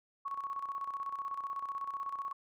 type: tone with tremolo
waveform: sine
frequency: 1108.7 Hz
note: C#6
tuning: in tune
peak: -34 dBFS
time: 0.25-2.33 s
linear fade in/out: 10 ms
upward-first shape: square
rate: 16 Hz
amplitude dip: 60%
effects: none